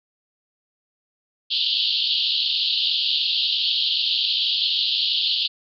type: band-pass noise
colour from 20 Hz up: pink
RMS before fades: -22 dBFS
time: 1.5-5.48 s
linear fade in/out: 20 ms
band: 2900 to 4600 Hz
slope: 96 dB/octave
effects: none